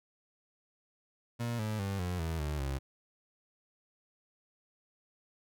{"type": "tone with pitch steps", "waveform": "30% pulse", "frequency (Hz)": [118.3, 107.86, 98.34, 89.65, 81.74, 74.52, 67.95], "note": ["A#2", "A2", "G2", "F2", "E2", "D2", "C#2"], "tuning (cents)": [26, -34, 6, 46, -14, 26, -34], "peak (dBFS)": -30, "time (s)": [1.39, 2.79], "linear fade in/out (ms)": 20, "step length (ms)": 200, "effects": []}